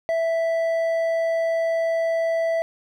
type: tone with hard clipping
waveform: sine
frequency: 659.3 Hz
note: E5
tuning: in tune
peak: -21 dBFS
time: 0.09-2.62 s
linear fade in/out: 0 ms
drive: 5 dB
effects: none

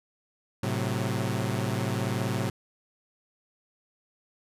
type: chord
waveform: sawtooth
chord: F# diminished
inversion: first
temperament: equal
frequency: 110 / 130.81 / 185 Hz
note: A2 / C3 / F#3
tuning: 0 / 0 / 0 cents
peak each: -26 / -27 / -29 dBFS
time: 0.63-2.5 s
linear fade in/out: 5 ms
effects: resampled to 32000 Hz

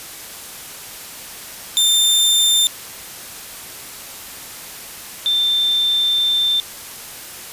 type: tone pair in turn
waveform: sawtooth / sine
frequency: 3587 / 3570 Hz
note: A7 / A7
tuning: +33 / +24 cents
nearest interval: unison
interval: 9 cents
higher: first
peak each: -9 / -14 dBFS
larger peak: first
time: 1.77-2.67 / 5.26-6.6 s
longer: second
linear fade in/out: 0 ms
effects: white hiss -34 dBFS RMS until 7.52 s + resampled to 32000 Hz

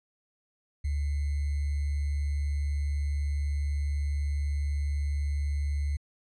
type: tone with sample-and-hold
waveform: sine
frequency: 72 Hz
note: D2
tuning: 34 cents flat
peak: -26 dBFS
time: 0.84-5.97 s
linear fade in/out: 10 ms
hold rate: 2100 Hz
effects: resampled to 24000 Hz

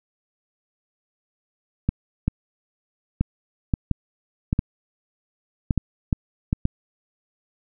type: clicks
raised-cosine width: 5 ms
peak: -7 dBFS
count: 12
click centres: 1.89 / 2.28 / 3.21 / 3.738 / 3.913 / 4.529 / 4.591 / 5.708 / 5.777 / 6.128 / 6.529 / 6.654 s
effects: none

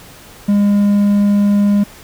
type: tone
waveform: triangle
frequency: 203.6 Hz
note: G#3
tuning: 34 cents flat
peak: -7 dBFS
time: 0.48-1.84 s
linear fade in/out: 10 ms
effects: pink hiss -39 dBFS RMS until 2.03 s

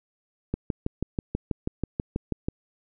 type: click train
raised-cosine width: 3 ms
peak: -13 dBFS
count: 13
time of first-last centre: 0.54-2.485 s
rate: 6.17 Hz
effects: none

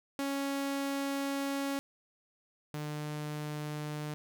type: tone pair in turn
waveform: sawtooth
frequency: 277.2 / 150.1 Hz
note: C#4 / D3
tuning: 0 / +38 cents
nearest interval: major seventh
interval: 1062 cents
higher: first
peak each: -28 / -32 dBFS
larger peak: first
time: 0.19-1.79 / 2.74-4.14 s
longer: first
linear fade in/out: 0 ms
effects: none

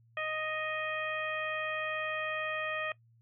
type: harmonic tone with a mistuned harmonic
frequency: 622.3 Hz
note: D#5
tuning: in tune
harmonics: 1 / 2 / 3 / 4 / 5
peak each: -38 / -39 / -38 / -39 / -46 dBFS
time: 0.17-2.92 s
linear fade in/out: 2 ms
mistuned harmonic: 5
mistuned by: +36 cents
effects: noise-tail reverb RT60 0.1 s tail -20 dB re dry + added 115 Hz sine -61 dBFS peak until 3.21 s

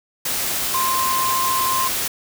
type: tone in noise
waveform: sine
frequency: 1047 Hz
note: C6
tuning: 1 cent sharp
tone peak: -19 dBFS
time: 0.74-1.88 s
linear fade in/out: 5 ms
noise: white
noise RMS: -23 dBFS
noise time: 0.25-2.08 s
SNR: +1 dB
effects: none

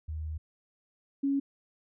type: tone pair in turn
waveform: sine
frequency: 78 / 277.3 Hz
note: D#2 / C#4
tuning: +5 / +1 cents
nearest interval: octave + minor seventh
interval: 2196 cents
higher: second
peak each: -33 / -25 dBFS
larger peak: second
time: 0.08-0.38 / 1.23-1.4 s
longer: first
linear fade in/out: 10 ms
effects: none

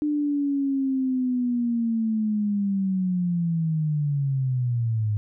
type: linear sweep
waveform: sine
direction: down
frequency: 300.1 to 103.6 Hz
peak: -21 dBFS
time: 0.02-5.17 s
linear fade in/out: 0 ms
effects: none

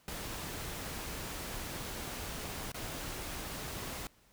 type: noise with dropouts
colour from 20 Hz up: pink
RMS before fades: -41 dBFS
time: 0.08-4.07 s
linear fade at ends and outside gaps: 1 ms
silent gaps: 2.718-2.744 s
effects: pink hiss -66 dBFS RMS until 4.32 s

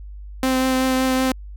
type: tone with vibrato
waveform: sawtooth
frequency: 260 Hz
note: C4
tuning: 11 cents flat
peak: -13 dBFS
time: 0.43-1.32 s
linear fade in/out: 2 ms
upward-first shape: triangle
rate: 5.3 Hz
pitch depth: 13 cents each way
effects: added 50 Hz sine -33 dBFS peak until 1.56 s

